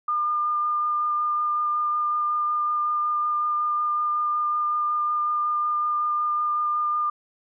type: tone with vibrato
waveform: sine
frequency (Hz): 1206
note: D6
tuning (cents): +46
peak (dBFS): -21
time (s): 0.08-7.1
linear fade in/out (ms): 5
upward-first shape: sine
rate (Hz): 5.4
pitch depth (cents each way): 9
effects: none